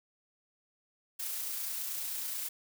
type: noise with amplitude modulation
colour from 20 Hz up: blue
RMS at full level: -36 dBFS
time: 1.19-2.49 s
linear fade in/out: 10 ms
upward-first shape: sine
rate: 29.3 Hz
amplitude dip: 25%
effects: none